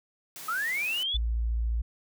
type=high-pass noise; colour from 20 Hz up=white; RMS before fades=-42 dBFS; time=0.36-1.03 s; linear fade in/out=0 ms; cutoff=120 Hz; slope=48 dB/octave
type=linear sweep; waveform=sine; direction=up; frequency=1244.5 to 3520 Hz; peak=-27 dBFS; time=0.48-1.17 s; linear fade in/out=5 ms
type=tone; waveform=sine; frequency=57.1 Hz; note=A#1; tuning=35 cents flat; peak=-25 dBFS; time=1.14-1.82 s; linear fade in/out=10 ms
effects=none